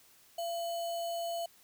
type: tone with sample-and-hold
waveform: sine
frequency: 680 Hz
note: F5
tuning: 46 cents flat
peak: -33 dBFS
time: 0.38-1.46 s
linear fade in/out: 5 ms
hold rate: 3675 Hz
effects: white hiss -62 dBFS RMS until 1.63 s